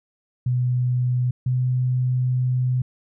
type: tone pair in turn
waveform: sine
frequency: 124.7 / 126.59 Hz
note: B2 / B2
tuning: +17 / +43 cents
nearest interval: unison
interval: 26 cents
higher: second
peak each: -18 dBFS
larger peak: neither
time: 0.46-1.31 / 1.46-2.82 s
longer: second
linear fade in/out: 5 ms
effects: none